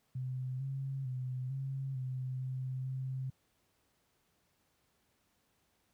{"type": "tone with pitch steps", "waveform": "sine", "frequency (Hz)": [128.5, 135.4, 127.7, 135, 129, 129.8, 131.2], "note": ["C3", "C#3", "C3", "C#3", "C3", "C3", "C3"], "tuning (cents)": [-31, -40, -42, -45, -24, -13, 5], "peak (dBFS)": -35, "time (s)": [0.15, 3.3], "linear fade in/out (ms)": 5, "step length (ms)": 450, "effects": ["pink hiss -75 dBFS RMS until 5.93 s", "high-pass 60 Hz 12 dB/octave"]}